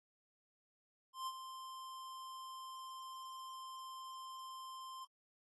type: tone with ADSR envelope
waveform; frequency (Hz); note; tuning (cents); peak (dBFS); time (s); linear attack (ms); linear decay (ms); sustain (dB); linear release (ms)
square; 1046.5; C6; 0; -39; 1.13-5.05; 140; 47; -9; 5
effects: AAC 32 kbps